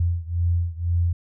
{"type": "beating tone pair", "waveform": "sine", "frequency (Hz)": [85.3, 87.3], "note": ["F2", "F2"], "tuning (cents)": [-40, 0], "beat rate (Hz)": 2, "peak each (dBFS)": [-22, -24], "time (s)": [0, 1.13], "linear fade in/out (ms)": 5, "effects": []}